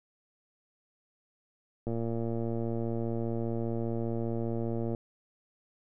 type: click train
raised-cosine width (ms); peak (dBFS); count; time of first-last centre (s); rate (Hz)
2; -21; 355; 1.87-4.948; 115
effects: none